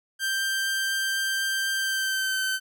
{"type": "tone with pitch glide", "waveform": "sawtooth", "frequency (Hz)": [1574, 1537.2], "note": ["G6", "G6"], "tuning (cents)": [7, -34], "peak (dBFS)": -21, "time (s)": [0.19, 2.6], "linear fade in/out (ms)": 50, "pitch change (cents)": -41, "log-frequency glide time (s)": [1.76, 2.41], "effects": []}